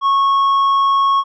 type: tone with tanh clipping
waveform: triangle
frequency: 1100 Hz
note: C#6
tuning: 14 cents flat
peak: -12 dBFS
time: 0.01-1.24 s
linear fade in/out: 50 ms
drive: 9 dB
effects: none